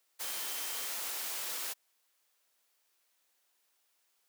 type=tone in noise; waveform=sine; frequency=3136 Hz; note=G7; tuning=in tune; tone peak=-49 dBFS; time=0.24-0.87 s; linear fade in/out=20 ms; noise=white; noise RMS=-38 dBFS; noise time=0.19-1.74 s; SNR=-14 dB; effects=white hiss -75 dBFS RMS until 4.28 s + high-pass 400 Hz 12 dB/octave